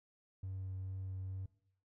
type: tone with vibrato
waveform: triangle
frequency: 94.8 Hz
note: F#2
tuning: 43 cents sharp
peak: -37 dBFS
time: 0.43-1.46 s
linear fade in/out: 5 ms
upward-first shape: triangle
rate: 2.3 Hz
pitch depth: 10 cents each way
effects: noise-tail reverb RT60 0.7 s tail -22 dB re dry + tanh soft clip ceiling -35 dBFS